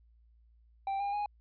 triangle tone with pitch steps, 784 / 805.1 / 826.8 Hz, G5 / G5 / G#5, 0 / +46 / -8 cents, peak -29 dBFS, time 0.87-1.26 s, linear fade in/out 2 ms, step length 130 ms, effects added 57 Hz sine -60 dBFS peak until 1.4 s + resampled to 11025 Hz

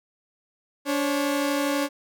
sawtooth tone pair together, 287.6 / 542.9 Hz, D4 / C#5, -36 / -36 cents, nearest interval major seventh, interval 1100 cents, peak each -20 / -24 dBFS, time 0.85-1.89 s, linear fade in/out 50 ms, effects none

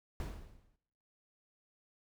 brown noise with exponential decay, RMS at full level -35 dBFS, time 0.2-0.76 s, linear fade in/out 1 ms, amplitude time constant 120 ms, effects noise-tail reverb RT60 0.9 s tail -23 dB re dry

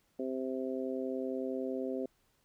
harmonic tone, 130.81 Hz, C3, in tune, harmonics 2 / 3 / 4 / 5, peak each -37 / -38 / -39 / -45 dBFS, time 0.19-2.06 s, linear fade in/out 5 ms, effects pink hiss -73 dBFS RMS until 2.44 s

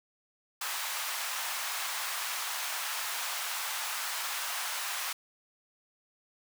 pink high-pass noise, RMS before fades -35 dBFS, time 0.61-5.13 s, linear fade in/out 5 ms, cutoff 850 Hz, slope 24 dB/octave, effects none

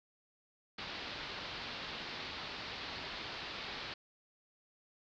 white low-pass noise, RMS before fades -44 dBFS, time 0.78-3.94 s, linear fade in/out 5 ms, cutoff 4600 Hz, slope 48 dB/octave, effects none

